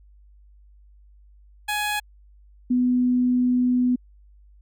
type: tone pair in turn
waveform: 15% pulse / sine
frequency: 837 / 248.8 Hz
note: G#5 / B3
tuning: +13 / +13 cents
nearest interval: octave + major sixth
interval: 2100 cents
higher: first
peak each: -17 dBFS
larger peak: neither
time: 1.68-2 / 2.7-3.96 s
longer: second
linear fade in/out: 10 ms
effects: added 50 Hz sine -49 dBFS peak until 4.61 s